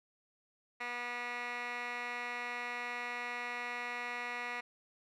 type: tone with band-pass filter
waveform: 15% pulse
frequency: 242.6 Hz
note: B3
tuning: 31 cents flat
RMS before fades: -40 dBFS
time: 0.8-4.61 s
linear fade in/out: 10 ms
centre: 1800 Hz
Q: 4.5
effects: none